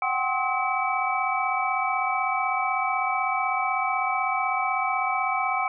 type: tone cluster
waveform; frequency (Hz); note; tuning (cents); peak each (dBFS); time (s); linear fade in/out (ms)
sine; 744 / 780 / 1058 / 1284 / 2293; F#5 / G5 / C6 / E6 / D7; +9 / -9 / +19 / -46 / -42; -29; 0.02-5.68; 2
effects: none